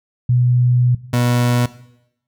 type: tone pair in turn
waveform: sine / 30% pulse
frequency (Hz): 123.47 / 121.84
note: B2 / B2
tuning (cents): 0 / -23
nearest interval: unison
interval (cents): 23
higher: first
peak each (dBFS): -11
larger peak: neither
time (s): 0.29-0.95 / 1.13-1.66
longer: first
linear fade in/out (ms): 5
effects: noise-tail reverb RT60 0.8 s tail -17 dB re dry